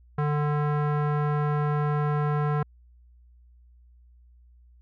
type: tone with low-pass filter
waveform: square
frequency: 148.2 Hz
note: D3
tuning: 16 cents sharp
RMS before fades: -25 dBFS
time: 0.18-2.63 s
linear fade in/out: 5 ms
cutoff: 1300 Hz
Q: 2
effects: added 60 Hz sine -52 dBFS peak until 4.81 s